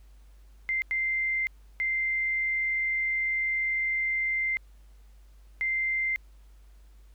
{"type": "tone bursts at uneven times", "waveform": "sine", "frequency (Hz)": 2087, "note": "C7", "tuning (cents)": -5, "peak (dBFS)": -25, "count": 4, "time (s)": [[0.69, 0.82], [0.91, 1.47], [1.8, 4.57], [5.61, 6.16]], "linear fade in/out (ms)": 0, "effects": ["added 50 Hz sine -50 dBFS peak until 7.14 s", "pink hiss -67 dBFS RMS until 7.14 s"]}